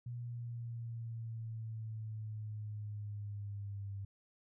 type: exponential sweep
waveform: sine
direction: down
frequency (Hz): 121 to 98.7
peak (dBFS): -40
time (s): 0.06-4.05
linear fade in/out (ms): 5
effects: none